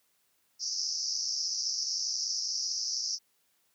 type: band-pass noise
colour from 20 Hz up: white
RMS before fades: -33 dBFS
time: 0.59-3.19 s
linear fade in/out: 50 ms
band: 4900 to 5900 Hz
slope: 96 dB/octave
effects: white hiss -72 dBFS RMS until 3.74 s + high-pass 80 Hz 12 dB/octave

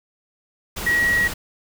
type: tone in noise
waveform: sine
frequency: 1909 Hz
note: A#6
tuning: 41 cents sharp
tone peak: -16 dBFS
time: 0.86-1.28 s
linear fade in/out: 10 ms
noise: pink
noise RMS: -29 dBFS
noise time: 0.76-1.34 s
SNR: +10 dB
effects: none

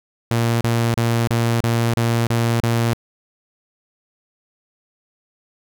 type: tone bursts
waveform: sawtooth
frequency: 116.54 Hz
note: A#2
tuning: in tune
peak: -12 dBFS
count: 8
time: 0.31-2.934 s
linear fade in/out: 0 ms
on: 300 ms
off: 32 ms
effects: none

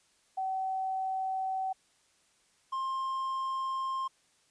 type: tone pair in turn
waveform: sine / triangle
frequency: 761 / 1059.5 Hz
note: F#5 / C6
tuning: +48 / +21 cents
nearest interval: tritone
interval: 573 cents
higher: second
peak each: -30 / -29 dBFS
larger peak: second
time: 0.37-1.73 / 2.72-4.08 s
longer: neither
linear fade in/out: 10 ms
effects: white hiss -68 dBFS RMS until 4.5 s + resampled to 22050 Hz

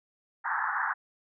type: band-pass noise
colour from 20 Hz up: white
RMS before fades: -30 dBFS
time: 0.44-0.94 s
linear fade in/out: 20 ms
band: 800 to 1800 Hz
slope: 96 dB/octave
effects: none

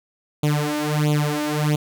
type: tone with flanger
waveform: sawtooth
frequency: 149.5 Hz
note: D3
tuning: 31 cents sharp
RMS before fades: -21 dBFS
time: 0.43-1.76 s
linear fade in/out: 5 ms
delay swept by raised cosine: 0.28 to 3.28 ms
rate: 1.5 Hz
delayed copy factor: +1
effects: none

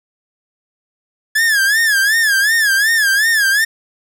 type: tone with vibrato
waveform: 45% pulse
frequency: 1700 Hz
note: G#6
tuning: 40 cents sharp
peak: -11 dBFS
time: 1.35-3.65 s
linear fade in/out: 10 ms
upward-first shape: sine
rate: 2.7 Hz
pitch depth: 140 cents each way
effects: none

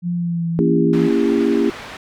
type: tone with pitch glide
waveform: sine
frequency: 174.61 to 167.01 Hz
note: F3 to E3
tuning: 0 to +23 cents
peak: -18 dBFS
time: 0.02-1.1 s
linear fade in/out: 50 ms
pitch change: -77 cents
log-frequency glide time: 0.13-0.49 s
type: chord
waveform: sine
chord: A# diminished seventh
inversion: none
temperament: just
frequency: 233.1 / 279.7 / 335.6 / 402.8 Hz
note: A#3 / C#4 / E4 / G4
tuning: 0 / +16 / +31 / +47 cents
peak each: -19 dBFS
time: 0.59-1.7 s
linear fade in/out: 0 ms
type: low-pass noise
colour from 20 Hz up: white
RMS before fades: -34 dBFS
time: 0.93-1.97 s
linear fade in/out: 2 ms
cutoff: 2200 Hz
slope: 12 dB/octave
effects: none

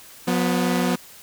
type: tone pair together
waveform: sawtooth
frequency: 179.28 / 246.9 Hz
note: F3 / B3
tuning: +46 / 0 cents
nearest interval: tritone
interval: 554 cents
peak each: -18 dBFS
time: 0.27-0.96 s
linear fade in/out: 10 ms
effects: white hiss -45 dBFS RMS until 1.22 s

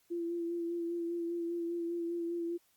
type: tone with vibrato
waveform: sine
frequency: 340.6 Hz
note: F4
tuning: 43 cents flat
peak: -33 dBFS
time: 0.1-2.58 s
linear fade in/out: 20 ms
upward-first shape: sine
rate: 5 Hz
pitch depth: 23 cents each way
effects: white hiss -71 dBFS RMS until 2.76 s + Opus 48 kbps

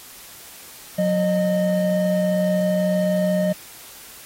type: tone pair together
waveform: triangle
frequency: 182.4 / 612.8 Hz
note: F#3 / D#5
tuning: -24 / -27 cents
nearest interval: octave + major sixth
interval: 2097 cents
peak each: -18 dBFS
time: 0.98-3.53 s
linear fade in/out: 10 ms
effects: white hiss -42 dBFS RMS until 4.25 s + AAC 48 kbps

